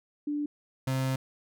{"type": "tone pair in turn", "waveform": ["sine", "35% pulse"], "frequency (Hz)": [293.7, 131.85], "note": ["D4", "C3"], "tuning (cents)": [0, 14], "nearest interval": "octave + major second", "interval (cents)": 1386, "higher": "first", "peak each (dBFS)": [-28, -25], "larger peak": "second", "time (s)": [[0.27, 0.46], [0.87, 1.16]], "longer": "second", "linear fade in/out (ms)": 5, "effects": []}